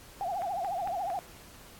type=tone with vibrato; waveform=sine; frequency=744 Hz; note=F#5; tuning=9 cents sharp; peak=-30 dBFS; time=0.21-1.19 s; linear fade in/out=0 ms; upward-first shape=triangle; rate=14 Hz; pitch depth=200 cents each way
type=click train; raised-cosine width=0.5 ms; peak=-27 dBFS; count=4; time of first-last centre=0.42-1.102 s; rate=4.4 Hz
effects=pink hiss -52 dBFS RMS until 1.79 s + AAC 64 kbps

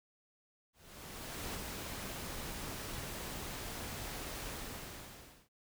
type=noise with ADSR envelope; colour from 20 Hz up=pink; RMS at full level=-41 dBFS; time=0.73-5.49 s; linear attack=810 ms; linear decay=24 ms; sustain=-2 dB; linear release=990 ms; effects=none

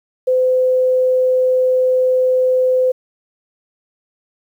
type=tone; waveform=sine; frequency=511 Hz; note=C5; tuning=41 cents flat; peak=-11 dBFS; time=0.27-2.92 s; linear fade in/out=10 ms; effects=8-bit

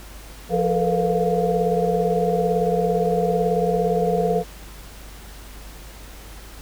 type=tone cluster; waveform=sine; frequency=174.2 / 435.2 / 453 / 492 / 701 Hz; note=F3 / A4 / A#4 / B4 / F5; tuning=-4 / -19 / -50 / -7 / +6 cents; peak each=-24 dBFS; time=0.49-4.44 s; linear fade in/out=50 ms; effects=added 50 Hz sine -39 dBFS peak until 6.61 s + pink hiss -43 dBFS RMS until 6.61 s

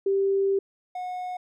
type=tone pair in turn; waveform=sine / triangle; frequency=392 / 728.5 Hz; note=G4 / F#5; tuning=0 / -27 cents; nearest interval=major seventh; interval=1073 cents; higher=second; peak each=-20 / -28 dBFS; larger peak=first; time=0.06-0.59 / 0.95-1.37 s; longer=first; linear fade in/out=5 ms; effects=none

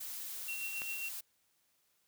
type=noise; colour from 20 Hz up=blue; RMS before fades=-43 dBFS; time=0-1.21 s; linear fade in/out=10 ms
type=tone with tremolo; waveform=sine; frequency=2729 Hz; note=F7; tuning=41 cents flat; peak=-37 dBFS; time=0.48-1.09 s; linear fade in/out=5 ms; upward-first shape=sine; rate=7.5 Hz; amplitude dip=50%
type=click; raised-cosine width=0.3 ms; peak=-27 dBFS; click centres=0.819 s
effects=white hiss -75 dBFS RMS until 2.07 s

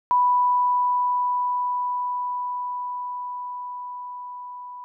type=tone with level ramp; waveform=sine; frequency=987.8 Hz; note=B5; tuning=in tune; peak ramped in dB=-15 to -35 dBFS; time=0.11-4.84 s; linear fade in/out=0 ms; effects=none

